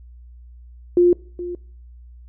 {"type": "tone with echo", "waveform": "sine", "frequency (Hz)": 352.3, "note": "F4", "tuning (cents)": 15, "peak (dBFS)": -10, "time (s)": [0.97, 1.13], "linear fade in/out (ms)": 2, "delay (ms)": 420, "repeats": 1, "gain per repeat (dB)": -15, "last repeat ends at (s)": 1.55, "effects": ["noise-tail reverb RT60 0.5 s tail -23 dB re dry", "added 60 Hz sine -40 dBFS peak until 2.28 s"]}